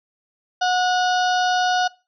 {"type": "harmonic tone with a mistuned harmonic", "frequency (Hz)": 730, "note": "F#5", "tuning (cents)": -24, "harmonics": [1, 2, 4, 5, 6, 7, 8], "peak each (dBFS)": [-18, -24, -30, -32, -34, -35, -36], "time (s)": [0.61, 1.88], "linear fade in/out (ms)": 10, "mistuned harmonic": 7, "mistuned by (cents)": -35, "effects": ["noise-tail reverb RT60 0.3 s tail -22 dB re dry"]}